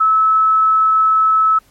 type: tone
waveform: sine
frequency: 1300 Hz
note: E6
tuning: 24 cents flat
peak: -9 dBFS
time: 0-1.59 s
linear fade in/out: 10 ms
effects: pink hiss -53 dBFS RMS until 1.7 s + MP3 64 kbps